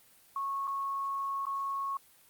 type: tone with dropouts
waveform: sine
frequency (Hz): 1100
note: C#6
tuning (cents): -14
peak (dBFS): -31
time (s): 0.36-1.97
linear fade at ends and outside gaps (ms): 2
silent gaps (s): 0.672-0.676 / 1.454-1.467
effects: white hiss -61 dBFS RMS until 2.29 s + Opus 32 kbps